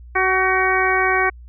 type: harmonic tone with a mistuned harmonic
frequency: 375.3 Hz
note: F#4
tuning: 25 cents sharp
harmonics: 1 / 2 / 3 / 4 / 5 / 6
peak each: -22 / -22 / -22 / -22 / -22 / -22 dBFS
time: 0.15-1.3 s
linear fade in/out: 10 ms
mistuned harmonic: 4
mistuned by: +25 cents
effects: added 60 Hz sine -37 dBFS peak until 1.48 s